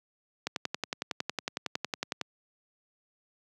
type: click train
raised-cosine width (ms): 0.2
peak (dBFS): -13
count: 20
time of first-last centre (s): 0.47-2.213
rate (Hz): 10.9
effects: high-pass 150 Hz 12 dB/octave